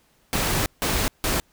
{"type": "noise bursts at uneven times", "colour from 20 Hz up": "pink", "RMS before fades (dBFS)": -23, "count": 3, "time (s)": [[0.33, 0.66], [0.82, 1.08], [1.24, 1.4]], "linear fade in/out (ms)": 0, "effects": ["pink hiss -62 dBFS RMS until 1.52 s"]}